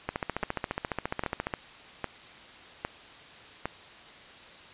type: two click trains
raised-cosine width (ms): 0.5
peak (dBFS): -15 / -14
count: 5 / 22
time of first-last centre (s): 0.43-3.656 / 0.09-1.538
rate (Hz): 1.24 / 14.5
effects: white hiss -49 dBFS RMS until 4.73 s + resampled to 8000 Hz